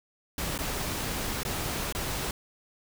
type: noise with dropouts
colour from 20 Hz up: pink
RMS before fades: -32 dBFS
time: 0.38-2.31 s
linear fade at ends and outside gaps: 2 ms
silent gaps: 0.579-0.588 / 1.433-1.45 / 1.925-1.949 s
effects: none